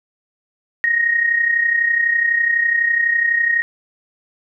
sine tone with amplitude modulation, 1870 Hz, A#6, 5 cents sharp, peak -11 dBFS, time 0.84-3.62 s, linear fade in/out 0 ms, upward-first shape sine, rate 32 Hz, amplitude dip 60%, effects none

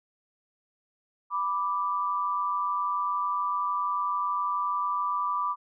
sine tone pair together, 987.8 / 1174.7 Hz, B5 / D6, 0 / 0 cents, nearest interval minor third, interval 300 cents, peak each -30 / -27 dBFS, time 1.3-5.56 s, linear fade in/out 50 ms, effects none

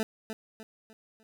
20% pulse tone with echo, 220 Hz, A3, in tune, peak -22 dBFS, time 0-0.03 s, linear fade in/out 0 ms, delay 300 ms, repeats 4, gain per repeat -8 dB, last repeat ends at 1.23 s, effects none

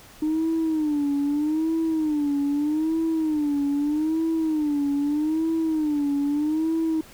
sine tone with vibrato, 303.9 Hz, D#4, 41 cents flat, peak -19 dBFS, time 0.22-7.01 s, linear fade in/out 5 ms, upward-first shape sine, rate 0.8 Hz, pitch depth 120 cents each way, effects tanh soft clip ceiling -18 dBFS + pink hiss -48 dBFS RMS until 7.13 s

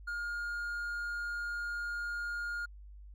triangle tone, 1419 Hz, F6, 27 cents sharp, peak -33 dBFS, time 0.07-2.66 s, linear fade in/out 10 ms, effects added 50 Hz sine -48 dBFS peak until 3.14 s

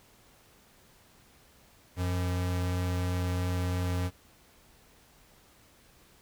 square tone pair together, 90.3 / 173.14 Hz, F#2 / F3, -42 / -15 cents, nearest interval major seventh, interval 1127 cents, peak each -29 / -39 dBFS, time 1.96-4.11 s, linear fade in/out 50 ms, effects pink hiss -60 dBFS RMS until 6.21 s

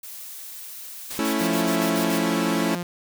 blue noise, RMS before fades -38 dBFS, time 0.03-1.13 s, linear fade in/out 5 ms
white noise bursts, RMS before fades -33 dBFS, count 8, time 1.1-2.187 s, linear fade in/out 10 ms, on 93 ms, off 49 ms
sawtooth chord, A major, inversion none, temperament equal, 220 / 277.2 / 329.6 Hz, A3 / C#4 / E4, 0 / 0 / 0 cents, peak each -22 dBFS, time 1.19-2.75 s, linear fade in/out 0 ms
sawtooth tone, 175.1 Hz, F3, 5 cents sharp, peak -23 dBFS, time 1.41-2.83 s, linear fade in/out 2 ms
effects none

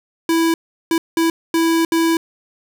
square tone bursts at uneven times, 329.6 Hz, E4, in tune, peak -14 dBFS, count 5, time 0.29-0.54 / 0.91-0.98 / 1.17-1.3 / 1.54-1.85 / 1.92-2.17 s, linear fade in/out 2 ms, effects none

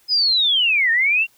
sine linear two-way sweep, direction down then up, 5090 to 1792 to 2791 Hz, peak -14 dBFS, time 0.08-1.27 s, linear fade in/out 50 ms, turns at 0.91 s, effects white hiss -57 dBFS RMS until 1.37 s

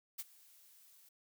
blue noise with ADSR envelope, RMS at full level -40 dBFS, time 0.18-1.09 s, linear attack 17 ms, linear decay 33 ms, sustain -23 dB, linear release 5 ms, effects none

